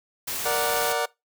white noise, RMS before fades -30 dBFS, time 0.27-0.93 s, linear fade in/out 10 ms
25% pulse chord, Bb augmented, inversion none, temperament equal, 466.2 / 587.3 / 740 Hz, Bb4 / D5 / F#5, 0 / 0 / 0 cents, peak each -24 dBFS, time 0.45-1.06 s, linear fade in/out 10 ms
effects noise-tail reverb RT60 0.2 s tail -22 dB re dry

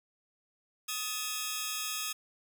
10% pulse tone cluster, 1255 / 1743 / 2665 / 3294 Hz, D#6 / A6 / E7 / G#7, +15 / -17 / +18 / -15 cents, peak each -30 / -37 / -32 / -29 dBFS, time 0.88-2.13 s, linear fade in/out 10 ms, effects none

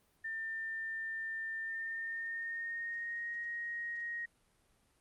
sine tone with pitch glide, 1800 to 1877.5 Hz, A6 to A#6, +39 to +12 cents, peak -37 dBFS, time 0.24-4.26 s, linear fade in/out 10 ms, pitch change +73 cents, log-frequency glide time 1.64-3.37 s, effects pink hiss -72 dBFS RMS until 5 s + Opus 32 kbps

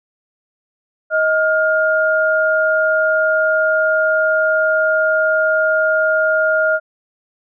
sine tone pair together, 630 / 1414.3 Hz, D#5 / F6, +21 / +21 cents, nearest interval octave + major second, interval 1400 cents, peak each -15 dBFS, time 1.1-6.8 s, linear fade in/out 50 ms, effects none

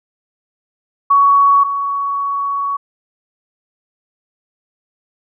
sine tone pair in turn, 1121 / 1121 Hz, C#6 / C#6, +19 / +19 cents, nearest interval unison, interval 0 cents, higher neither, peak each -7 / -16 dBFS, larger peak first, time 1.1-1.64 / 1.64-2.77 s, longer second, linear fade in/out 10 ms, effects none

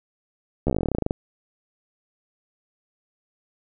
slowing click train, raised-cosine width 2 ms, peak -9 dBFS, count 18, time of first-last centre 0.67-1.109 s, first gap 13 ms, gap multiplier 1.08, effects none

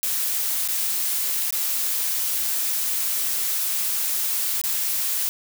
blue noise with dropouts, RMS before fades -24 dBFS, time 0.03-5.29 s, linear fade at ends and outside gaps 0 ms, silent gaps 0.677-0.686 / 1.507-1.525 / 4.615-4.638 s, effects none

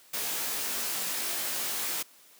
white noise with comb filter, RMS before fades -32 dBFS, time 0.13-2.03 s, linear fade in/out 10 ms, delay 18 ms, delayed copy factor -0.8, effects white hiss -57 dBFS RMS until 2.39 s + high-pass 200 Hz 12 dB/octave

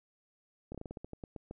slowing click train, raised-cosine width 2 ms, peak -29 dBFS, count 12, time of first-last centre 0.72-1.51 s, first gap 26 ms, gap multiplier 1.19, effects none

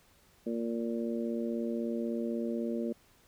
harmonic tone, 116.2 Hz, A#2, 5 cents flat, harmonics 2 / 3 / 4 / 5, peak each -33 / -37 / -39 / -41 dBFS, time 0.46-2.93 s, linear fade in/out 10 ms, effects pink hiss -64 dBFS RMS until 3.27 s

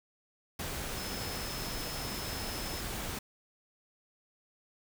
sine tone in noise, 5210 Hz, E8, 21 cents flat, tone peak -44 dBFS, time 0.97-2.81 s, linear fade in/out 5 ms, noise pink, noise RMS -38 dBFS, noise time 0.59-3.19 s, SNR -9 dB, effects none

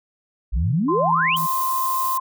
sine exponential sweep, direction up, 49 to 3322 Hz, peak -18 dBFS, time 0.52-1.37 s, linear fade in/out 20 ms
sine tone with tremolo, 165.7 Hz, E3, 9 cents sharp, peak -24 dBFS, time 0.55-1.47 s, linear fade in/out 20 ms, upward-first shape triangle, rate 2.3 Hz, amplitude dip 65%
sine tone with pitch glide, 1039 to 1045.6 Hz, C6 to C6, -12 to -1 cents, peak -20 dBFS, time 0.88-2.2 s, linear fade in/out 10 ms, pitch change +11 cents, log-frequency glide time 1.03-1.43 s
violet noise, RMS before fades -28 dBFS, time 1.36-2.18 s, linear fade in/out 10 ms
effects none

